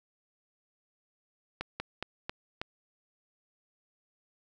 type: slowing click train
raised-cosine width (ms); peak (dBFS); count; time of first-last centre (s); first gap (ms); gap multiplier
0.3; -18; 5; 1.61-2.615; 190; 1.19
effects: none